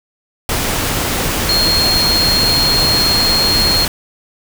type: tone in noise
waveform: sine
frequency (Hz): 4255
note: C8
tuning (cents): +28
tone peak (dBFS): -12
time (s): 1.49-3.85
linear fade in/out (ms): 2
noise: pink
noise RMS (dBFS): -17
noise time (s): 0.49-3.88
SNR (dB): +2
effects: none